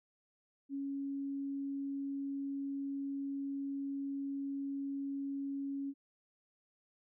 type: tone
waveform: sine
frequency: 277.2 Hz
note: C#4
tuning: in tune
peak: -36 dBFS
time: 0.69-5.94 s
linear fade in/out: 50 ms
effects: none